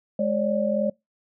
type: tone cluster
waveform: sine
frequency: 210.3 / 548 / 591 Hz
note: G#3 / C#5 / D5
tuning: +22 / -20 / +11 cents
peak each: -25 dBFS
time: 0.19-0.9 s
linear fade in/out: 5 ms
effects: noise-tail reverb RT60 0.2 s tail -25 dB re dry